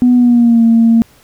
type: tone with pitch glide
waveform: sine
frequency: 246.9 to 229 Hz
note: B3 to A#3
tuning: 0 to -31 cents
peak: -4 dBFS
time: 0.02-1.02 s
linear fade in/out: 0 ms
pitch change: -131 cents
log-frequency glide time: 0.15-0.63 s
effects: tanh soft clip ceiling -1 dBFS + pink hiss -47 dBFS RMS until 1.23 s